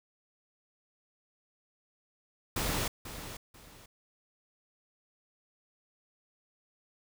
pink noise with echo, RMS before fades -32 dBFS, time 2.56-2.88 s, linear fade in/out 5 ms, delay 490 ms, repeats 2, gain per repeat -11 dB, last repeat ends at 3.86 s, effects none

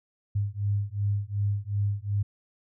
sine beating tone pair, 100.4 / 103.1 Hz, G2 / G#2, +42 / -12 cents, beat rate 2.7 Hz, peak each -28 dBFS, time 0.35-2.23 s, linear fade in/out 10 ms, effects none

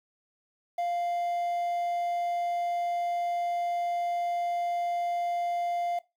triangle tone with quantisation, 697 Hz, F5, 4 cents flat, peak -25 dBFS, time 0.78-5.99 s, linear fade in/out 5 ms, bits 9, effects noise-tail reverb RT60 0.2 s tail -18 dB re dry

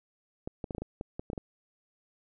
clicks, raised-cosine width 2 ms, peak -22 dBFS, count 11, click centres 0.475 / 0.642 / 0.708 / 0.749 / 0.782 / 0.82 / 1.011 / 1.195 / 1.301 / 1.332 / 1.378 s, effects none

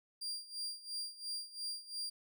35% pulse tone with tremolo, 4770 Hz, D8, 26 cents sharp, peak -36 dBFS, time 0.21-2.1 s, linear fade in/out 10 ms, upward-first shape sine, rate 2.9 Hz, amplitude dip 85%, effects none

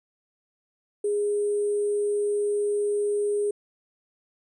sine tone with sample-and-hold, 412.3 Hz, G#4, 13 cents flat, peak -22 dBFS, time 1.04-3.51 s, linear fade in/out 5 ms, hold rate 8820 Hz, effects resampled to 32000 Hz

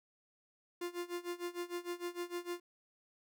45% pulse tone with tremolo, 350 Hz, F4, 4 cents sharp, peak -36 dBFS, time 0.81-2.6 s, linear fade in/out 5 ms, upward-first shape sine, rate 6.6 Hz, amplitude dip 90%, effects none

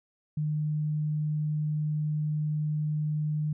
sine tone, 151.8 Hz, D#3, 42 cents flat, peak -26 dBFS, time 0.37-3.53 s, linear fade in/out 5 ms, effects none

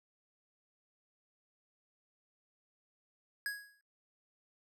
square tone with exponential decay, 1661.2 Hz, G#6, in tune, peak -33 dBFS, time 3.46-3.81 s, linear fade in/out 1 ms, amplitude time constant 75 ms, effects noise-tail reverb RT60 0.3 s tail -26 dB re dry

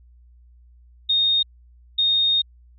sine tone bursts at uneven times, 3698 Hz, A#7, 15 cents flat, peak -16 dBFS, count 2, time 1.09-1.43 / 1.98-2.42 s, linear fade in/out 10 ms, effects added 60 Hz sine -48 dBFS peak until 2.78 s

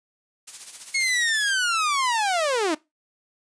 blue noise with tremolo, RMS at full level -34 dBFS, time 0.47-1.54 s, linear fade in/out 10 ms, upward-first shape sine, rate 15 Hz, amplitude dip 60%
sawtooth linear sweep, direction down, 2190 to 290 Hz, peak -17 dBFS, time 0.94-2.75 s, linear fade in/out 10 ms
effects noise-tail reverb RT60 0.2 s tail -20 dB re dry + resampled to 22050 Hz

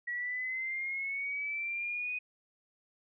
sine linear sweep, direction up, 1919 to 2497 Hz, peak -33 dBFS, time 0.07-2.19 s, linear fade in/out 10 ms, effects none

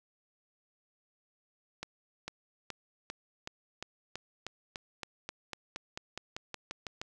accelerating click train, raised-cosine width 0.2 ms, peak -21 dBFS, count 20, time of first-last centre 1.83-7.015 s, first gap 450 ms, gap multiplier 0.94, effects none

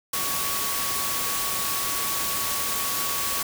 sine tone in noise, 1123 Hz, C#6, 22 cents sharp, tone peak -33 dBFS, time 0.13-3.43 s, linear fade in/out 5 ms, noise white, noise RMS -27 dBFS, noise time 0.13-3.43 s, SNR -9 dB, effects none

